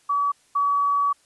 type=tone pair in turn; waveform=sine; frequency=1142 / 1138 Hz; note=D6 / C#6; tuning=-49 / +45 cents; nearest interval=unison; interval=6 cents; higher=first; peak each=-19 / -18 dBFS; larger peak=second; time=0.09-0.32 / 0.55-1.13 s; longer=second; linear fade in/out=10 ms; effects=white hiss -60 dBFS RMS until 1.25 s + resampled to 24000 Hz